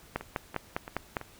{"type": "two click trains", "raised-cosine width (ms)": 0.5, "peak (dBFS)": [-24, -14], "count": [4, 6], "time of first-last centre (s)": [[0.21, 1.213], [0.16, 1.168]], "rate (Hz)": [2.99, 4.96], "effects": ["pink hiss -55 dBFS RMS until 1.39 s"]}